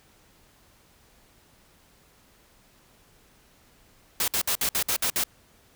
white noise bursts, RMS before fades -25 dBFS, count 8, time 4.2-5.238 s, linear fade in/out 2 ms, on 79 ms, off 58 ms, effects pink hiss -59 dBFS RMS until 5.75 s

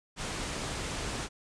pink low-pass noise, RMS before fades -36 dBFS, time 0.16-1.29 s, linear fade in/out 50 ms, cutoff 9400 Hz, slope 48 dB/octave, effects none

